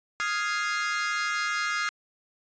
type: chord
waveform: 40% pulse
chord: F minor seventh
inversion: third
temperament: equal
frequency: 1244.5 / 1396.9 / 1661.2 / 2093 Hz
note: Eb6 / F6 / Ab6 / C7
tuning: 0 / 0 / 0 / 0 cents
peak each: -31 dBFS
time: 0.2-1.89 s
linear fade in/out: 0 ms
effects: resampled to 16000 Hz